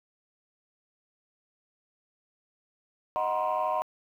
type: chord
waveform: sine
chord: C half-diminished seventh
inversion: first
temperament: equal with one note detuned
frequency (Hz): 622.3 / 740 / 954.1 / 1046.5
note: Eb5 / Gb5 / Bb5 / C6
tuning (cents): 0 / 0 / +40 / 0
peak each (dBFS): -30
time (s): 3.16-3.82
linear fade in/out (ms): 0
effects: tanh soft clip ceiling -20 dBFS + 10-bit